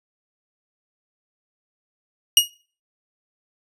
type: tone with exponential decay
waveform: sawtooth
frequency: 2876 Hz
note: F#7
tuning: 50 cents flat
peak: -3 dBFS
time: 2.37-2.5 s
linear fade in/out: 2 ms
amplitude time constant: 27 ms
effects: noise-tail reverb RT60 0.4 s tail -22 dB re dry + resampled to 32000 Hz